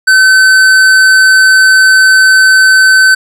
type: tone with hard clipping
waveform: sine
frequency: 1528 Hz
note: G6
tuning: 45 cents flat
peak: -4 dBFS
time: 0.07-3.15 s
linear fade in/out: 10 ms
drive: 12 dB
effects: none